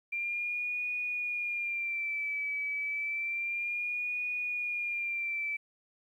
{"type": "tone with vibrato", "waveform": "sine", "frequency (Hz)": 2374, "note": "D7", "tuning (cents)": 18, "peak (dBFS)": -31, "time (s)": [0.12, 5.57], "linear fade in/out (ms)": 10, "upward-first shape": "sine", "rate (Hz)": 0.3, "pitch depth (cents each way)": 62, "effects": ["11-bit"]}